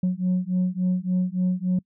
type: beating tone pair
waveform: sine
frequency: 180.9 / 184.4 Hz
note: F#3 / F#3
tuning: -39 / -6 cents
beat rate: 3.5 Hz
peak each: -22 dBFS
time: 0.03-1.79 s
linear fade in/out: 5 ms
effects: noise-tail reverb RT60 0.1 s tail -26 dB re dry + tanh soft clip ceiling -17 dBFS